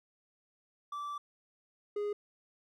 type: tone pair in turn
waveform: triangle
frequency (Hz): 1164 / 413.3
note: D6 / G#4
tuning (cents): -16 / -8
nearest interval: octave + tritone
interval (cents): 1792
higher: first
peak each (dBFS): -35 / -30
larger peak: second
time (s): 0.92-1.18 / 1.96-2.13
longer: first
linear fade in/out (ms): 5
effects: none